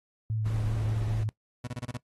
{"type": "tone with vibrato", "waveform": "sine", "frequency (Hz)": 108.9, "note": "A2", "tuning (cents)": -17, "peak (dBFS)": -27, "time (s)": [0.3, 1.29], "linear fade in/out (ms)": 0, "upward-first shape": "sine", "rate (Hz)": 5, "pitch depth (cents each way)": 22}
{"type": "noise", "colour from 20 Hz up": "brown", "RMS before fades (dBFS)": -36, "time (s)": [0.45, 1.24], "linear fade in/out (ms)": 10}
{"type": "tone bursts", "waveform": "30% pulse", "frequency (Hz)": 122.3, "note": "B2", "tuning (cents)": -16, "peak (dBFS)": -30, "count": 6, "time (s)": [1.64, 1.974], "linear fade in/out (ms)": 5, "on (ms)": 34, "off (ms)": 26}
{"effects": ["noise-tail reverb RT60 0.1 s tail -20 dB re dry", "AAC 32 kbps"]}